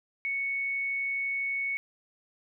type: tone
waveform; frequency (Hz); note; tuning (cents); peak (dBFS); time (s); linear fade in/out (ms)
sine; 2217; C#7; 0; -28; 0.25-1.77; 0
effects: none